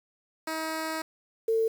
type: tone pair in turn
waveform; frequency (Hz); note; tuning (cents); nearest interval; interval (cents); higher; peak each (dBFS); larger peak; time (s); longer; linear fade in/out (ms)
10% pulse / sine; 318.5 / 449.1; D#4 / A4; +41 / +35; tritone; 594; second; -22; neither; 0.47-1.02 / 1.48-1.68; first; 5
effects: 8-bit